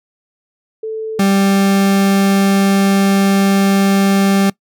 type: tone pair in turn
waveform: sine / 40% pulse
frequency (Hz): 440 / 196.36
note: A4 / G3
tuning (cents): 0 / +3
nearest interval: octave + major second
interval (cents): 1397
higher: first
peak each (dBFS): -19 / -9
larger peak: second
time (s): 0.83-1.19 / 1.19-4.5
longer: second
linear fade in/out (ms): 5
effects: noise-tail reverb RT60 0.1 s tail -23 dB re dry